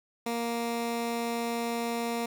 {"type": "tone", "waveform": "15% pulse", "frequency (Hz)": 233.9, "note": "A#3", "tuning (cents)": 6, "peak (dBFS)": -23, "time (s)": [0.26, 2.26], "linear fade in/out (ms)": 5, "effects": ["9-bit"]}